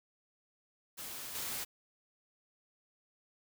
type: noise with level steps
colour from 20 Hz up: white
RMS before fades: -44 / -39 dBFS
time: 0.97-1.65 s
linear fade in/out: 20 ms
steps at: 1.35 s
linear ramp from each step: 2 ms
effects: none